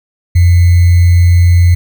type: tone with sample-and-hold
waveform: sine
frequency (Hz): 87.31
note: F2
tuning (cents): 0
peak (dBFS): -3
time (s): 0.35-1.75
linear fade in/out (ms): 10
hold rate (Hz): 2100
effects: none